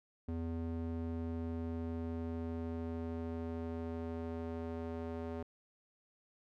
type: tone with band-pass filter sweep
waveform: square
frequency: 82.41 Hz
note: E2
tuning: in tune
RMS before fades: -40 dBFS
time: 0.28-5.43 s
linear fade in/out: 5 ms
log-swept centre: 220 to 430 Hz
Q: 0.97
effects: none